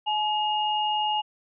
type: tone pair together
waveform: sine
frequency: 850 / 2852 Hz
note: G#5 / F7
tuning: +40 / +36 cents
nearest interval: octave + major sixth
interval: 2096 cents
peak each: -24 / -28 dBFS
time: 0.06-1.22 s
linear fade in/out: 20 ms
effects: none